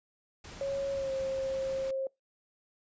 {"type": "noise", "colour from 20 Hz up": "pink", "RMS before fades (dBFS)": -47, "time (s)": [0.44, 1.91], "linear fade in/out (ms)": 5}
{"type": "tone with pitch glide", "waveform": "sine", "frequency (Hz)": [552, 534.1], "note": ["C#5", "C5"], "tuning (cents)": [-7, 36], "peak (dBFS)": -30, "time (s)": [0.61, 2.07], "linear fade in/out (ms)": 2, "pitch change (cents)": -57, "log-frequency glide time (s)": [0.93, 1.12]}
{"effects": ["noise-tail reverb RT60 0.2 s tail -25 dB re dry", "resampled to 16000 Hz"]}